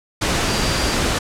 sine tone in noise, 4724 Hz, D8, 9 cents sharp, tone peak -28 dBFS, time 0.47-0.95 s, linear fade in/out 10 ms, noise pink, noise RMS -19 dBFS, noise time 0.21-1.19 s, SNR -12 dB, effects low-pass 8000 Hz 12 dB/octave

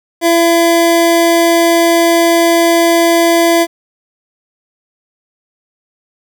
square tone pair together, 336.5 / 675 Hz, E4 / E5, +36 / +41 cents, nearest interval octave, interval 1205 cents, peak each -11 dBFS, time 0.21-3.67 s, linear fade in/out 50 ms, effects 7-bit

